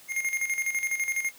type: tone with tremolo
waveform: square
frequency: 2133 Hz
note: C7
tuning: 33 cents sharp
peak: -25 dBFS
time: 0.08-1.32 s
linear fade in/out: 50 ms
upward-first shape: square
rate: 12 Hz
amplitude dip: 65%
effects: white hiss -52 dBFS RMS until 1.38 s + high-pass 60 Hz 12 dB/octave